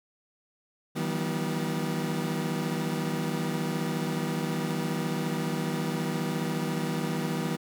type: tone cluster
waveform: 30% pulse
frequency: 157.9 / 172.5 / 191.7 / 242 Hz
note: D#3 / F3 / G3 / B3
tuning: +26 / -21 / -38 / -35 cents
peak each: -29 / -35 / -31 / -31 dBFS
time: 0.95-7.57 s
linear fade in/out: 20 ms
effects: none